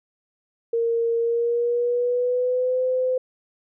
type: tone with pitch glide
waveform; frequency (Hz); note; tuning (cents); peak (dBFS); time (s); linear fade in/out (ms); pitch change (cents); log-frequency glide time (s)
sine; 463.2 to 511; A#4 to C5; -11 to -41; -19; 0.73-3.18; 5; +170; 1.18-2.83
effects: none